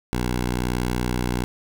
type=tone; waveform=10% pulse; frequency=61.2 Hz; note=B1; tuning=15 cents flat; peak=-14 dBFS; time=0.13-1.44 s; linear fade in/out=0 ms; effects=none